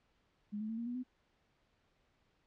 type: tone with pitch steps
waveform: sine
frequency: 207.7 / 216 / 224.7 / 233.7 / 243 / 252.8 Hz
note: G#3 / A3 / A3 / A#3 / B3 / B3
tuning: 0 / -32 / +37 / +5 / -28 / +41 cents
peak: -37 dBFS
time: 0.52-1.036 s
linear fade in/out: 20 ms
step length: 86 ms
effects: pink hiss -75 dBFS RMS until 2.46 s + low-pass 4000 Hz 12 dB/octave